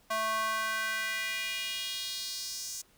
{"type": "tone with high-pass filter sweep", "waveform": "square", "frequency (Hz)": 220, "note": "A3", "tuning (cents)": 0, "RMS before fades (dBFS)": -34, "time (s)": [0.1, 2.82], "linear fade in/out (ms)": 10, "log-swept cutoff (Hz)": [870, 6500], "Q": 2.6, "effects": ["pink hiss -64 dBFS RMS until 2.97 s"]}